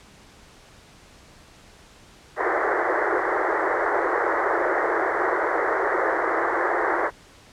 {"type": "band-pass noise", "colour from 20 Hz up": "pink", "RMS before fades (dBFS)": -23, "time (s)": [2.36, 7.11], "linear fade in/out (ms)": 50, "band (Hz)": [330, 2000], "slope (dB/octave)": 96, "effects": ["pink hiss -50 dBFS RMS until 7.52 s", "low-pass 8000 Hz 12 dB/octave"]}